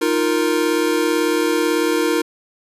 square chord, Eb suspended second, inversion none, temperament equal, 311.1 / 349.2 / 466.2 Hz, Eb4 / F4 / Bb4, 0 / 0 / 0 cents, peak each -21 dBFS, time 0.01-2.22 s, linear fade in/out 10 ms, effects resampled to 32000 Hz

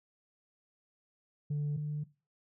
sine tone pair in turn, 146.83 / 149.05 Hz, D3 / D3, 0 / +26 cents, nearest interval unison, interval 26 cents, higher second, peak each -28 / -32 dBFS, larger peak first, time 1.5-1.77 / 1.77-2.04 s, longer neither, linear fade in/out 10 ms, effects noise-tail reverb RT60 0.3 s tail -18 dB re dry + tanh soft clip ceiling -29 dBFS

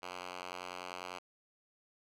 5% pulse tone with band-pass filter, 90.2 Hz, F#2, 44 cents flat, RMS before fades -45 dBFS, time 0.02-1.19 s, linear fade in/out 10 ms, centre 2100 Hz, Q 0.62, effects none

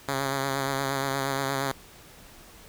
5% pulse tone with vibrato, 136.6 Hz, C#3, 25 cents flat, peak -15 dBFS, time 0.08-1.72 s, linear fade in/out 5 ms, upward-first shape sine, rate 8.5 Hz, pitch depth 33 cents each way, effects pink hiss -50 dBFS RMS until 2.68 s

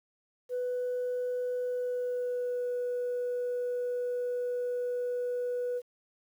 sine tone with pitch glide, 496.4 to 491.3 Hz, B4 to B4, +9 to -9 cents, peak -28 dBFS, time 0.49-5.82 s, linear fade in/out 50 ms, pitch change -18 cents, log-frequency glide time 1.62-2.7 s, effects tanh soft clip ceiling -27 dBFS + 10-bit

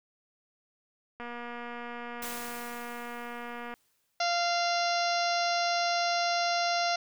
click train, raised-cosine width 0.5 ms, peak -26 dBFS, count 608, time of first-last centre 1.2-3.74 s, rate 239 Hz
white noise with exponential decay, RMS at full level -38 dBFS, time 2.22-4.2 s, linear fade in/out 5 ms, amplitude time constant 430 ms
harmonic tone, 693 Hz, F5, 14 cents flat, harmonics 1 / 2 / 3 / 4 / 5 / 6 / 7 / 8 / 9, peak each -28 / -34 / -37 / -39 / -41 / -37 / -38 / -37 / -44 dBFS, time 4.2-6.96 s, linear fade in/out 5 ms
effects none

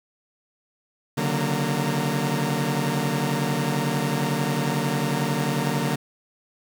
sawtooth tone cluster, 137.6 / 148.7 / 186.9 / 233.1 / 919 Hz, C#3 / D3 / F#3 / A#3 / A#5, -12 / +22 / +18 / 0 / -25 cents, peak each -26 / -22 / -26 / -24 / -30 dBFS, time 1.17-5.96 s, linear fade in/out 10 ms, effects 9-bit

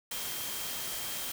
sine tone in noise, 3193 Hz, G7, 31 cents sharp, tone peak -45 dBFS, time 0.11-1.32 s, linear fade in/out 5 ms, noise white, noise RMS -37 dBFS, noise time 0.11-1.32 s, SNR -11 dB, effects none

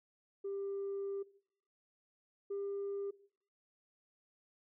sine tone pair in turn, 395.8 / 399.2 Hz, G4 / G4, +17 / +32 cents, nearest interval unison, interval 15 cents, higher second, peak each -36 / -35 dBFS, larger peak second, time 0.44-1.23 / 2.5-3.11 s, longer first, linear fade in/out 10 ms, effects noise-tail reverb RT60 0.6 s tail -20 dB re dry + tanh soft clip ceiling -34 dBFS

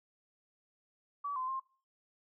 sine tone with pitch steps, 1145 / 1030 / 1060 Hz, D6 / C6 / C6, -44 / -28 / +22 cents, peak -34 dBFS, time 1.24-1.6 s, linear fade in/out 10 ms, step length 120 ms, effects noise-tail reverb RT60 0.4 s tail -22 dB re dry

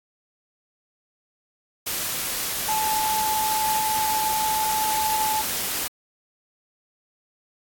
sine tone in noise, 869 Hz, A5, 22 cents flat, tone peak -22 dBFS, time 2.68-5.42 s, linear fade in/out 10 ms, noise white, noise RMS -27 dBFS, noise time 1.86-5.88 s, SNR +2 dB, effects AAC 64 kbps

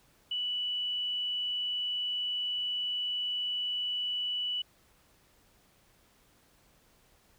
sine tone, 2960 Hz, F#7, in tune, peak -30 dBFS, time 0.31-4.62 s, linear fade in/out 5 ms, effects pink hiss -65 dBFS RMS until 7.38 s

